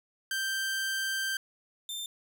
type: tone pair in turn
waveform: sawtooth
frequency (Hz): 1568 / 3584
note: G6 / A7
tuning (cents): 0 / +31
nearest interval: octave + major second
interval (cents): 1431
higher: second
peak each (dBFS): -26 / -32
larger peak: first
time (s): 0.31-1.37 / 1.89-2.06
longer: first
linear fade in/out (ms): 2
effects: none